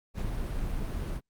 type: noise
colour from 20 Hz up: brown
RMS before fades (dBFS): -32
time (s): 0.14-1.21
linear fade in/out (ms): 50
effects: Opus 48 kbps